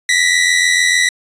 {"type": "tone pair together", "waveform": "sawtooth", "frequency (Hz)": [1913.3, 2000], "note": ["A#6", "B6"], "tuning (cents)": [45, 21], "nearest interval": "minor second", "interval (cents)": 76, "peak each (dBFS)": -10, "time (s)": [0.09, 1.09], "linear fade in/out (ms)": 2, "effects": ["resampled to 22050 Hz"]}